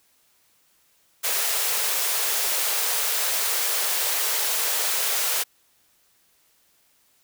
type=high-pass noise; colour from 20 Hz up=white; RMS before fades=-24 dBFS; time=1.23-5.44 s; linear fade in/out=20 ms; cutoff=390 Hz; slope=96 dB/octave; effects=white hiss -63 dBFS RMS until 7.23 s